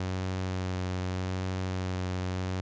sawtooth tone with vibrato, 92.5 Hz, F#2, in tune, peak -26 dBFS, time 0-2.61 s, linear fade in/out 5 ms, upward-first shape sine, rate 0.82 Hz, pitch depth 15 cents each way, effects resampled to 16000 Hz

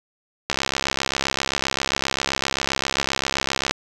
click train, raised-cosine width 0.2 ms, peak -3 dBFS, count 218, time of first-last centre 0.5-3.71 s, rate 67.6 Hz, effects none

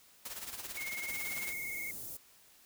white noise with tremolo, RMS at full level -41 dBFS, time 0.25-1.53 s, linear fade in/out 5 ms, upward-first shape sine, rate 18 Hz, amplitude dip 65%
triangle tone with vibrato, 2168 Hz, C#7, 39 cents flat, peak -37 dBFS, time 0.77-1.91 s, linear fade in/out 2 ms, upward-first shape sine, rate 20 Hz, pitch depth 46 cents each way
white band-stop noise, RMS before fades -44 dBFS, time 1.08-2.17 s, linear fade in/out 5 ms, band 500 to 8600 Hz, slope 12 dB/octave
effects white hiss -62 dBFS RMS until 2.65 s

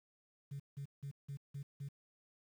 sine tone bursts, 140 Hz, C#3, 18 cents sharp, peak -40 dBFS, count 6, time 0.51-1.888 s, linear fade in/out 10 ms, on 88 ms, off 170 ms, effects tanh soft clip ceiling -38 dBFS + 11-bit

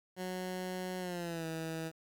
15% pulse tone with pitch glide, 183.8 to 161.87 Hz, F#3 to E3, -11 to -31 cents, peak -31 dBFS, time 0.16-1.92 s, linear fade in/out 50 ms, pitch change -220 cents, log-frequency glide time 0.99-1.46 s, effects 11-bit

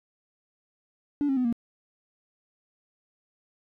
triangle tone with pitch steps, 289 / 269.6 / 251.6 / 234.7 Hz, D4 / C#4 / B3 / A#3, -28 / -48 / +32 / +12 cents, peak -19 dBFS, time 1.21-1.526 s, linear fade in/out 0 ms, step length 79 ms, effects tanh soft clip ceiling -19 dBFS

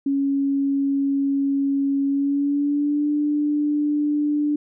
sine tone with pitch glide, 277.2 to 295.4 Hz, C#4 to D4, 0 to +10 cents, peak -18 dBFS, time 0.06-4.56 s, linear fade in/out 5 ms, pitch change +110 cents, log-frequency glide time 2.06-3.09 s, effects none

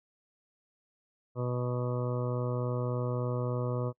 harmonic tone, 123.47 Hz, B2, in tune, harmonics 1 / 2 / 3 / 4 / 5 / 7 / 8 / 9 / 10, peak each -31 / -40 / -39 / -36 / -41 / -51 / -48 / -45 / -48 dBFS, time 1.35-3.93 s, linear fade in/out 50 ms, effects noise-tail reverb RT60 0.1 s tail -26 dB re dry

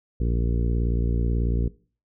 harmonic tone, 58.27 Hz, A#1, in tune, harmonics 1 / 2 / 3 / 4 / 5 / 6 / 7 / 8, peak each -22 / -28 / -32 / -34 / -36 / -38 / -39 / -40 dBFS, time 0.2-1.68 s, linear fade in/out 5 ms, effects noise-tail reverb RT60 0.4 s tail -20 dB re dry

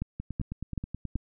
two click trains, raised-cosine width 5 ms, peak -22 / -18 dBFS, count 10 / 4, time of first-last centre 0.2-1.159 / 0.02-1.156 s, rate 9.38 / 2.64 Hz, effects none

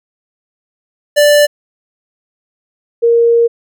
square / sine tone pair in turn, 587.3 / 467 Hz, D5 / A#4, 0 / +3 cents, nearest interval major third, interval 397 cents, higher first, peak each -6 dBFS, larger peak neither, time 1.16-1.47 / 3.02-3.48 s, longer second, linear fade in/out 20 ms, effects none

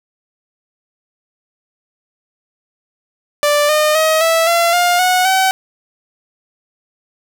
sawtooth tone with pitch steps, 587.3 / 609.4 / 632.4 / 656.2 / 680.9 / 706.5 / 733.1 / 760.8 Hz, D5 / D#5 / D#5 / E5 / F5 / F5 / F#5 / F#5, 0 / -36 / +28 / -8 / -44 / +20 / -16 / +48 cents, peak -7 dBFS, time 3.43-5.51 s, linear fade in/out 0 ms, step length 260 ms, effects none

